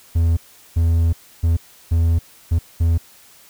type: tone bursts at uneven times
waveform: triangle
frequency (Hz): 83.1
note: E2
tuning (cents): +15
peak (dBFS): -11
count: 6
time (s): 0.15-0.37 / 0.76-1.13 / 1.43-1.57 / 1.91-2.19 / 2.51-2.59 / 2.8-2.98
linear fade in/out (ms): 10
effects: white hiss -48 dBFS RMS until 3.49 s